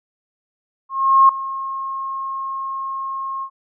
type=tone with ADSR envelope; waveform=sine; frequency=1077 Hz; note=C6; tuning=50 cents sharp; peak=-6 dBFS; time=0.89-3.5 s; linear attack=400 ms; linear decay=3 ms; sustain=-17 dB; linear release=74 ms; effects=none